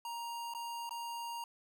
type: tone with dropouts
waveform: square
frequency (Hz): 937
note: A#5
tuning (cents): +9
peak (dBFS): -40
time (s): 0.05-1.44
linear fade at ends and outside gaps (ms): 2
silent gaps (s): 0.538-0.548 / 0.893-0.908
effects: none